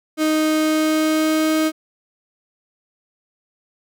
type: tone with pitch glide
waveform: 35% pulse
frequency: 311.1 to 313.8 Hz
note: D#4 to D#4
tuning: 0 to +15 cents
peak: -14 dBFS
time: 0.17-1.72 s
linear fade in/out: 50 ms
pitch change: +15 cents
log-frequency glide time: 0.6-1.53 s
effects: none